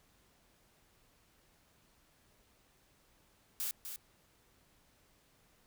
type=noise with echo; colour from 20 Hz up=blue; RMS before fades=-37 dBFS; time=3.6-3.71 s; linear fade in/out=0 ms; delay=250 ms; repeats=1; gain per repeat=-7 dB; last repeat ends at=3.96 s; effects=pink hiss -69 dBFS RMS until 5.66 s